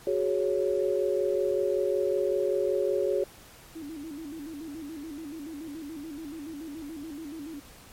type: chord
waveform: sine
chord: F# suspended second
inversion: none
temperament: equal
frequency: 370 / 415.3 / 554.4 Hz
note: F#4 / G#4 / C#5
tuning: 0 / 0 / 0 cents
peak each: -28 dBFS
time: 0.07-3.24 s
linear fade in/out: 2 ms
type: tone with vibrato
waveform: sine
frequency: 304.4 Hz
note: D#4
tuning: 38 cents flat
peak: -36 dBFS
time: 3.75-7.6 s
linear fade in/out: 10 ms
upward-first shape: square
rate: 7 Hz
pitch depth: 110 cents each way
effects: pink hiss -51 dBFS RMS until 7.92 s + MP3 64 kbps